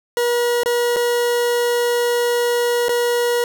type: tone with dropouts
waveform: 40% pulse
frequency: 480 Hz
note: B4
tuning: 49 cents flat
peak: -15 dBFS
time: 0.17-3.44 s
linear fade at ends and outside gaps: 1 ms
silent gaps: 0.634-0.659 / 0.962-0.966 / 2.884-2.892 s
effects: none